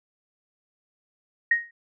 sine tone with exponential decay, 1871 Hz, A#6, 6 cents sharp, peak -14 dBFS, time 1.51-1.71 s, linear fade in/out 5 ms, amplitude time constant 43 ms, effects none

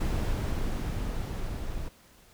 brown noise with level ramp, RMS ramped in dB -27 to -35 dBFS, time 0-1.89 s, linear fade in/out 10 ms, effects pink hiss -58 dBFS RMS until 2.33 s

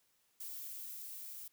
violet noise with level ramp, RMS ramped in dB -45 to -48 dBFS, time 0.4-1.48 s, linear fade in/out 5 ms, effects white hiss -75 dBFS RMS until 1.52 s

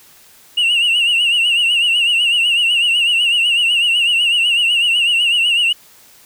sine tone with vibrato, 2816 Hz, F7, 14 cents sharp, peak -9 dBFS, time 0.57-5.73 s, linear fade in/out 10 ms, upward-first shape triangle, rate 8 Hz, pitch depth 100 cents each way, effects tanh soft clip ceiling -10 dBFS + white hiss -46 dBFS RMS until 6.25 s

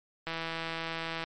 click train, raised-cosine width 0.3 ms, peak -19 dBFS, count 160, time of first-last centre 0.27-1.24 s, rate 164 Hz, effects MP3 64 kbps

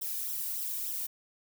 violet noise with flanger, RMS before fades -35 dBFS, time 0.01-1.07 s, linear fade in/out 10 ms, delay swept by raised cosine 0.43 to 1.53 ms, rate 3.4 Hz, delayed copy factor -0.85, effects none

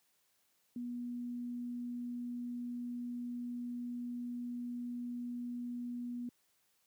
sine tone, 242.5 Hz, B3, 31 cents flat, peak -38 dBFS, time 0.76-6.29 s, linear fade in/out 2 ms, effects white hiss -75 dBFS RMS until 6.86 s + high-pass 80 Hz 12 dB/octave

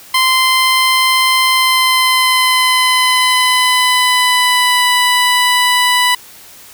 15% pulse tone with pitch glide, 1038 to 990 Hz, C6 to B5, -14 to +4 cents, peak -3 dBFS, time 0.14-6.15 s, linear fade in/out 5 ms, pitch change -82 cents, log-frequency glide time 1.52-4.85 s, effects white hiss -38 dBFS RMS until 6.73 s

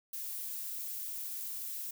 violet noise, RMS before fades -40 dBFS, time 0.13-1.91 s, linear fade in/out 5 ms, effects none

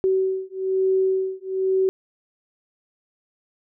sine beating tone pair, 379 / 380.1 Hz, F#4 / F#4, +42 / +47 cents, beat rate 1.1 Hz, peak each -22 dBFS, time 0.04-1.89 s, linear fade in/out 0 ms, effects none

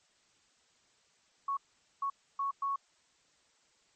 sine tone bursts at uneven times, 1108 Hz, C#6, 1 cent flat, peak -30 dBFS, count 4, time 1.48-1.57 / 2.02-2.1 / 2.39-2.51 / 2.62-2.76 s, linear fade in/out 5 ms, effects white hiss -69 dBFS RMS until 3.95 s + MP3 32 kbps

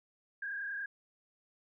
sine tone with frequency modulation, 1618 Hz, G#6, 46 cents flat, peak -36 dBFS, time 0.42-0.86 s, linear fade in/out 5 ms, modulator 30.4 Hz, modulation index 1.6, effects none

